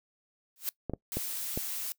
blue noise with exponential growth, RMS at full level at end -28 dBFS, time 0.56-0.69 s, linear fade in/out 1 ms, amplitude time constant 27 ms
clicks, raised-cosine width 2 ms, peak -19 dBFS, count 4, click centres 0.897 / 0.936 / 1.17 / 1.575 s
blue noise, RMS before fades -36 dBFS, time 1.12-1.92 s, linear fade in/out 0 ms
effects noise-tail reverb RT60 0.1 s tail -22 dB re dry

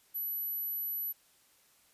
sine tone, 11840 Hz, F#9, in tune, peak -33 dBFS, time 0.14-1.13 s, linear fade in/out 20 ms, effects white hiss -66 dBFS RMS until 1.93 s + resampled to 32000 Hz

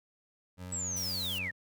25% pulse tone with pitch glide, 91 to 92.27 Hz, F#2 to F#2, -28 to -4 cents, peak -37 dBFS, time 0.57-1.52 s, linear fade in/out 50 ms, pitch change +24 cents, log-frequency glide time 1.2-1.33 s
sine linear sweep, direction down, 7900 to 1760 Hz, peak -33 dBFS, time 0.72-1.51 s, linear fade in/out 5 ms
blue noise, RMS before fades -42 dBFS, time 0.96-1.39 s, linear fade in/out 10 ms
effects none

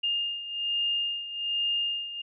sine beating tone pair, 2821 / 2822.2 Hz, F7 / F7, +17 / +17 cents, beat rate 1.2 Hz, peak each -28 / -33 dBFS, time 0.03-2.22 s, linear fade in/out 10 ms, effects none

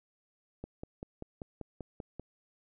click train, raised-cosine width 2 ms, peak -27 dBFS, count 9, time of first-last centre 0.64-2.196 s, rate 5.14 Hz, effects none

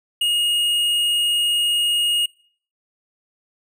sine tone with tanh clipping, 2865 Hz, F7, 44 cents sharp, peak -18 dBFS, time 0.21-2.26 s, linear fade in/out 5 ms, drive 10 dB, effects noise-tail reverb RT60 0.5 s tail -23 dB re dry

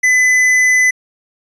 triangle tone with hard clipping, 2009 Hz, B6, 29 cents sharp, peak -10 dBFS, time 0.03-0.91 s, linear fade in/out 10 ms, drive 12 dB, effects resampled to 22050 Hz

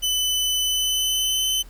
sawtooth tone with pitch glide, 3008 to 3046 Hz, F#7 to F#7, +28 to +50 cents, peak -17 dBFS, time 0.02-1.63 s, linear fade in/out 20 ms, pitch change +22 cents, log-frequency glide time 0.62-1.46 s, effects added 42 Hz sine -41 dBFS peak until 1.69 s + pink hiss -52 dBFS RMS until 1.69 s

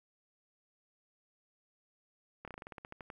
slowing click train, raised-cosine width 0.5 ms, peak -30 dBFS, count 13, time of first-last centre 2.45-3.102 s, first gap 27 ms, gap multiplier 1.12, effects 11-bit

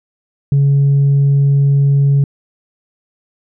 sine tone, 140 Hz, C#3, 18 cents sharp, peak -6 dBFS, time 0.52-2.24 s, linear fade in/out 2 ms, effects tanh soft clip ceiling -6 dBFS

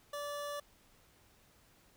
25% pulse tone, 580 Hz, D5, 22 cents flat, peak -35 dBFS, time 0.13-0.6 s, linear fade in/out 5 ms, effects pink hiss -66 dBFS RMS until 1.96 s

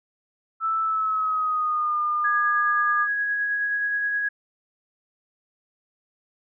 sine tone with pitch glide, 1318.5 to 1209.1 Hz, E6 to D#6, 0 to -50 cents, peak -21 dBFS, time 0.6-3.08 s, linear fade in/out 50 ms, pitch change -150 cents, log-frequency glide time 0.82-1.97 s
sine tone with tremolo, 1661.2 Hz, G#6, in tune, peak -21 dBFS, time 2.24-4.29 s, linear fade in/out 10 ms, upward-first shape sine, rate 9.5 Hz, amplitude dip 25%
effects none

